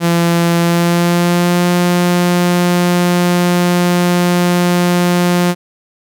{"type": "tone with pitch glide", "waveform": "sawtooth", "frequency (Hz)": [170.3, 176.51], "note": ["F3", "F3"], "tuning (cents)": [-43, 19], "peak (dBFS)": -6, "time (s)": [0, 5.55], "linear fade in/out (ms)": 50, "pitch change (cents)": 62, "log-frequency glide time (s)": [0.6, 1.67], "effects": []}